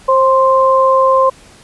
sine tone pair together, 529.9 / 1046.5 Hz, C5 / C6, +22 / 0 cents, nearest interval octave, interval 1178 cents, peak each -10 dBFS, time 0.08-1.3 s, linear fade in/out 10 ms, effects pink hiss -42 dBFS RMS until 1.63 s + resampled to 24000 Hz

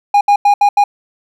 triangle tone bursts at uneven times, 816 Hz, G#5, 31 cents flat, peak -4 dBFS, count 5, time 0.14-0.21 / 0.28-0.36 / 0.45-0.54 / 0.61-0.69 / 0.77-0.84 s, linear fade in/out 5 ms, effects none

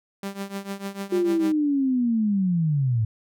sawtooth tone with tremolo, 197.5 Hz, G3, 13 cents sharp, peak -23 dBFS, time 0.23-1.52 s, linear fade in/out 2 ms, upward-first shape triangle, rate 6.7 Hz, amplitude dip 90%
sine linear sweep, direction down, 363.6 to 105.9 Hz, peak -19 dBFS, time 1.12-3.05 s, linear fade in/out 5 ms
effects none

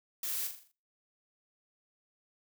blue noise with echo, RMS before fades -36 dBFS, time 0.23-0.47 s, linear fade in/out 2 ms, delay 41 ms, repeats 6, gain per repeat -6 dB, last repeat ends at 0.716 s, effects noise-tail reverb RT60 0.4 s tail -25 dB re dry

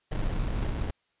brown noise with sample-and-hold, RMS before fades -29 dBFS, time 0.11-0.91 s, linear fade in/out 10 ms, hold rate 1225 Hz, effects white hiss -73 dBFS RMS until 1.2 s + resampled to 8000 Hz

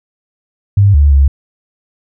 sine tone with pitch steps, 100.2 / 72.1 / 69.2 Hz, G2 / D2 / C#2, +38 / -31 / -2 cents, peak -4 dBFS, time 0.77-1.28 s, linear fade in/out 5 ms, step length 170 ms, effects none

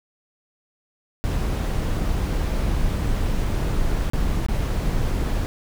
brown noise with dropouts, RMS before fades -22 dBFS, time 1.24-5.46 s, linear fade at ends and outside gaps 0 ms, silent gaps 4.1-4.134 / 4.464-4.485 s, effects none

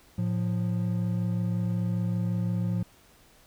triangle tone pair together, 111.3 / 176.68 Hz, A2 / F3, +20 / +20 cents, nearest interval minor sixth, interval 800 cents, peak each -26 dBFS, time 0.18-2.83 s, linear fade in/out 5 ms, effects pink hiss -58 dBFS RMS until 3.46 s

